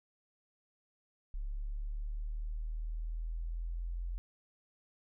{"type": "linear sweep", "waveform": "sine", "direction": "up", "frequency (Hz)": [35.05, 43.65], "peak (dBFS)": -35, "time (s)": [1.34, 4.18], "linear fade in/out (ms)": 0, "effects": []}